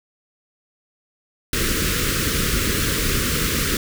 pink band-stop noise, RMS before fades -21 dBFS, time 1.53-3.77 s, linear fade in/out 2 ms, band 510 to 1200 Hz, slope 48 dB/octave, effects none

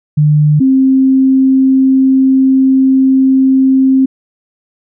sine tone pair in turn, 150 / 264.8 Hz, D3 / C4, +37 / +21 cents, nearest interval minor seventh, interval 984 cents, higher second, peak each -5 dBFS, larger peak neither, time 0.17-0.6 / 0.6-4.06 s, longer second, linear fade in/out 10 ms, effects none

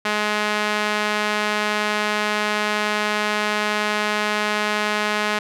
sawtooth tone with band-pass filter, 210.5 Hz, G#3, 24 cents sharp, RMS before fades -22 dBFS, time 0.05-5.39 s, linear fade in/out 5 ms, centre 2000 Hz, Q 0.77, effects none

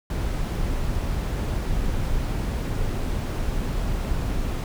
brown noise, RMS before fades -25 dBFS, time 0.1-4.64 s, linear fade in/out 2 ms, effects none

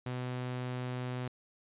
sawtooth tone, 125.5 Hz, B2, 28 cents sharp, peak -31 dBFS, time 0.06-1.28 s, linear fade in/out 5 ms, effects resampled to 8000 Hz

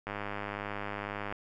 click train, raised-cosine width 0.5 ms, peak -21 dBFS, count 129, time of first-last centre 0.07-1.325 s, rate 102 Hz, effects none

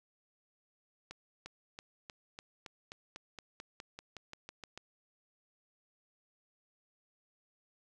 accelerating click train, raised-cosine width 0.2 ms, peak -28 dBFS, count 17, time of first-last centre 1.11-4.776 s, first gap 350 ms, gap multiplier 0.94, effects none

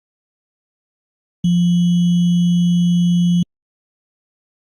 sine tone with sample-and-hold, 174.61 Hz, F3, in tune, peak -11 dBFS, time 1.44-3.43 s, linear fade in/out 5 ms, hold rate 3150 Hz, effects low-pass 6000 Hz 12 dB/octave + Opus 48 kbps

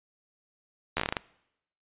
slowing click train, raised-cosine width 0.3 ms, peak -11 dBFS, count 9, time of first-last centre 0.97-1.168 s, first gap 12 ms, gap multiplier 1.2, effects noise-tail reverb RT60 0.8 s tail -22 dB re dry + resampled to 8000 Hz

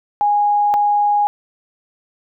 sine tone pair in turn, 825 / 825 Hz, G#5 / G#5, -12 / -12 cents, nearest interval unison, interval 0 cents, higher neither, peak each -12 dBFS, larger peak neither, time 0.21-0.74 / 0.74-1.27 s, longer neither, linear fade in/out 0 ms, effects none

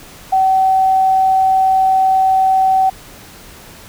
sine tone, 762 Hz, G5, 49 cents flat, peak -9 dBFS, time 0.32-2.9 s, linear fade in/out 10 ms, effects pink hiss -38 dBFS RMS until 3.88 s

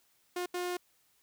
sawtooth tone bursts at uneven times, 356.9 Hz, F4, 38 cents sharp, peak -29 dBFS, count 2, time 0.36-0.46 / 0.54-0.77 s, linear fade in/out 5 ms, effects white hiss -70 dBFS RMS until 1.22 s

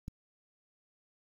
click, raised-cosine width 5 ms, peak -27 dBFS, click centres 0.081 s, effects 9-bit

